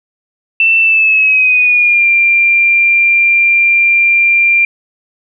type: tone with pitch glide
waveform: sine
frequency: 2671 to 2380 Hz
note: E7 to D7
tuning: +22 to +22 cents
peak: -6 dBFS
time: 0.6-4.65 s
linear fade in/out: 2 ms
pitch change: -200 cents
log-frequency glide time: 0.8-2.07 s
effects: none